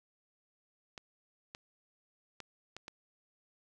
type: clicks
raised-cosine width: 0.2 ms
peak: -27 dBFS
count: 5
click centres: 0.978 / 1.549 / 2.403 / 2.766 / 2.881 s
effects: none